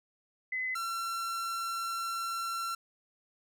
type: tone pair in turn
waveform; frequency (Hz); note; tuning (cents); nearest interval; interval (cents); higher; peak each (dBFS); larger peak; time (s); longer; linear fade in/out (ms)
sine / 45% pulse; 2028 / 1356.4; B6 / E6; +45 / +49; perfect fifth; 696; first; -31 / -33; first; 0.52-0.75 / 0.75-2.75; second; 5
effects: none